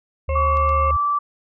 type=tone; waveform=sine; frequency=75 Hz; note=D2; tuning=37 cents sharp; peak=-20 dBFS; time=0.28-0.97 s; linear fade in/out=10 ms
type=harmonic tone; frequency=538 Hz; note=C5; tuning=48 cents sharp; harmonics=1 / 2 / 4 / 5; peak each=-24 / -30 / -36 / -38 dBFS; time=0.29-0.91 s; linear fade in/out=2 ms
type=tone with pitch glide; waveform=sine; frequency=1139 to 1162.9 Hz; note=C#6 to D6; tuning=+47 to -17 cents; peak=-17 dBFS; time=0.35-1.19 s; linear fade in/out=10 ms; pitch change=+36 cents; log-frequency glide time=0.49-0.68 s
type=clicks; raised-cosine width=0.2 ms; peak=-24 dBFS; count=2; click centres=0.571 / 0.692 s
effects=none